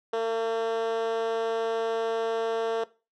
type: tone with high-pass filter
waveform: 10% pulse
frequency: 226.7 Hz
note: A#3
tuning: 48 cents flat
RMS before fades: -27 dBFS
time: 0.13-2.84 s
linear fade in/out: 5 ms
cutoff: 460 Hz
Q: 4.1
effects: noise-tail reverb RT60 0.3 s tail -18 dB re dry + low-pass 4000 Hz 12 dB/octave